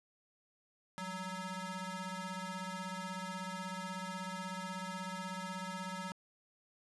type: ring-modulated tone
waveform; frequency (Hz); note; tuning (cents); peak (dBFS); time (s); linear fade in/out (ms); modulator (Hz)
20% pulse; 374.1; F#4; +19; -32; 0.98-6.12; 0; 553
effects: resampled to 24000 Hz + 11-bit